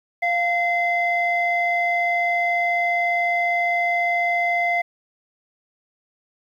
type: tone pair together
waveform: sine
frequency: 698.5 / 2061 Hz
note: F5 / C7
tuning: 0 / -27 cents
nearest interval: octave + perfect fifth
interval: 1873 cents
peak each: -20 dBFS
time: 0.22-4.82 s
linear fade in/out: 10 ms
effects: tanh soft clip ceiling -12 dBFS + 9-bit